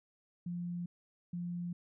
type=tone bursts at uneven times; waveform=sine; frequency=174.61 Hz; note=F3; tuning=in tune; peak=-36 dBFS; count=2; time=0.46-0.86 / 1.33-1.73 s; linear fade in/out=5 ms; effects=none